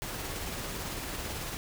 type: noise with tremolo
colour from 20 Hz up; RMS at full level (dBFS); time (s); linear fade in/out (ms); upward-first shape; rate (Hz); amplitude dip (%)
pink; -36; 0.02-1.57; 0; sine; 18; 25
effects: none